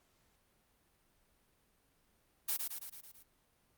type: noise with echo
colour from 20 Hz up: blue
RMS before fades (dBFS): -34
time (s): 2.48-2.57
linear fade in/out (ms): 10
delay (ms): 110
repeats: 6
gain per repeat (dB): -4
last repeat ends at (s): 3.23
effects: pink hiss -73 dBFS RMS until 3.77 s + Opus 48 kbps